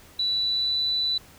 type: tone with pitch glide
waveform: sine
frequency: 3951 to 3976 Hz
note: B7 to B7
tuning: 0 to +11 cents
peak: -22 dBFS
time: 0.19-1.18 s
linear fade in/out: 5 ms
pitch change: +11 cents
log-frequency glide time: 0.32-0.79 s
effects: added 83 Hz sine -57 dBFS peak until 1.38 s + pink hiss -51 dBFS RMS until 1.38 s